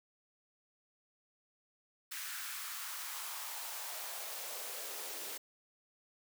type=noise with high-pass filter sweep; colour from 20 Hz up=white; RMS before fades=-43 dBFS; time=2.11-5.38 s; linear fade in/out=10 ms; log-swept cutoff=1600 to 380 Hz; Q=2.2; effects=none